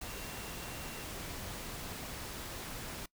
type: tone in noise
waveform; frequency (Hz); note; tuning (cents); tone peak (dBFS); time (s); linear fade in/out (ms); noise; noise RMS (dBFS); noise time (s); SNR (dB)
sine; 2744; F7; -31; -53; 0.07-1.04; 5; pink; -43; 0.01-3.06; -13
effects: noise-tail reverb RT60 0.1 s tail -22 dB re dry